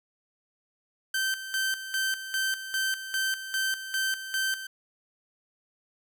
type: tone with tremolo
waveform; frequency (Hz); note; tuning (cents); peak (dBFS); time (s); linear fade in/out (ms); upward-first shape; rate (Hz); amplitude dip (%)
sawtooth; 1551; G6; -19; -22; 1.14-4.67; 5; square; 2.5; 70
effects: none